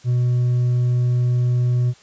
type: tone with hard clipping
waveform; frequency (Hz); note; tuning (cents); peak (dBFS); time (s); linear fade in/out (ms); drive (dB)
sine; 123.2; B2; -4; -16; 0.04-1.94; 50; 2
effects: white hiss -50 dBFS RMS until 2.02 s + resampled to 16000 Hz